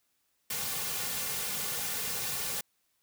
white noise with comb filter, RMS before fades -34 dBFS, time 0.5-2.61 s, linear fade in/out 5 ms, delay 3.1 ms, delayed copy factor -0.75, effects white hiss -75 dBFS RMS until 3.02 s

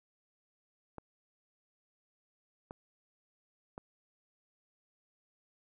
clicks, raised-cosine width 1 ms, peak -29 dBFS, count 3, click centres 0.983 / 2.709 / 3.779 s, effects none

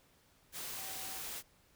sine tone in noise, 764 Hz, G5, 45 cents flat, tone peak -53 dBFS, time 0.75-1.23 s, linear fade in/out 50 ms, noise white, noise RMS -43 dBFS, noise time 0.52-1.43 s, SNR -13 dB, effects pink hiss -68 dBFS RMS until 1.75 s

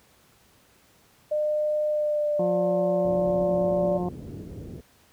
sine tone with pitch glide, 604 to 581.7 Hz, D5 to D5, +48 to -17 cents, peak -22 dBFS, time 1.31-3.98 s, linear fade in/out 10 ms, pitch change -65 cents, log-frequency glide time 1.88-2.79 s
harmonic tone, 178.2 Hz, F3, 35 cents sharp, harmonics 1 / 2 / 3 / 4 / 5 / 6, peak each -28 / -30 / -39 / -34 / -41 / -44 dBFS, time 2.39-4.09 s, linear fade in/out 5 ms
pink low-pass noise, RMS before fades -37 dBFS, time 3.04-4.81 s, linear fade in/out 10 ms, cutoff 420 Hz, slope 24 dB/octave
effects pink hiss -59 dBFS RMS until 5.12 s + high-pass 60 Hz 12 dB/octave

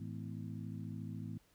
harmonic tone with a mistuned harmonic, 54 Hz, A1, 32 cents flat, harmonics 2 / 3 / 4 / 5 / 6, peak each -45 / -46 / -48 / -49 / -56 dBFS, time 0-1.38 s, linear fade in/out 5 ms, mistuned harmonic 5, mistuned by -110 cents, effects pink hiss -71 dBFS RMS until 1.54 s

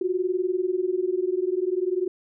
sine tone pair together, 355.9 / 376.2 Hz, F4 / F#4, +33 / +29 cents, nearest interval minor second, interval 96 cents, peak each -25 dBFS, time 0.01-2.08 s, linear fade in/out 5 ms, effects none

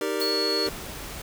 square chord, Eb major seventh, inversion none, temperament equal, 311.1 / 392 / 466.2 / 587.3 Hz, Eb4 / G4 / Bb4 / D5, 0 / 0 / 0 / 0 cents, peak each -33 / -30 / -31 / -35 dBFS, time 0.01-0.69 s, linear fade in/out 2 ms
blue noise with exponential decay, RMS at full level -32 dBFS, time 0.2-0.44 s, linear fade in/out 1 ms, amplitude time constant 51 ms
sine tone, 4358 Hz, C#8, 30 cents flat, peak -25 dBFS, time 0.21-0.67 s, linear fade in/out 5 ms
pink noise, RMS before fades -37 dBFS, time 0.66-1.22 s, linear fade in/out 5 ms
effects none

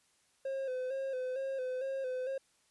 triangle tone with vibrato, 523.3 Hz, C5, in tune, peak -32 dBFS, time 0.45-2.38 s, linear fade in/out 5 ms, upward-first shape square, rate 2.2 Hz, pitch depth 47 cents each way, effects white hiss -71 dBFS RMS until 2.7 s + resampled to 24000 Hz

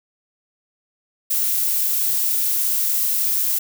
violet noise, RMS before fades -20 dBFS, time 1.3-3.59 s, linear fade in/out 10 ms, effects none

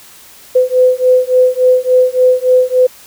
sine beating tone pair, 505 / 508.5 Hz, B4 / C5, +39 / -50 cents, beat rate 3.5 Hz, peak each -10 dBFS, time 0.55-2.87 s, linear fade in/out 10 ms, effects white hiss -39 dBFS RMS until 3.06 s

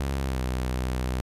sawtooth tone with pitch glide, 68.2 to 63.27 Hz, C#2 to B1, -28 to +43 cents, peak -22 dBFS, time 0-1.21 s, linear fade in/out 0 ms, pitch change -129 cents, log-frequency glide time 0.17-0.44 s, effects resampled to 32000 Hz

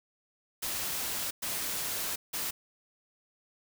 white noise bursts at uneven times, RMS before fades -34 dBFS, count 3, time 0.62-1.31 / 1.42-2.16 / 2.33-2.51 s, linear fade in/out 10 ms, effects none

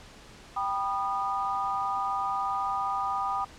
sine chord, G augmented, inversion none, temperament just, 784 / 980 / 1225 Hz, G5 / B5 / D#6, 0 / -14 / -27 cents, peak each -31 / -33 / -30 dBFS, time 0.56-3.45 s, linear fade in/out 10 ms, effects pink hiss -50 dBFS RMS until 3.58 s + low-pass 7000 Hz 12 dB/octave

